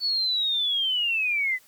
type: linear sweep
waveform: sine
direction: down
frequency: 4482 to 1976 Hz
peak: -22 dBFS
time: 0-1.59 s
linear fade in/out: 50 ms
effects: white hiss -57 dBFS RMS until 1.67 s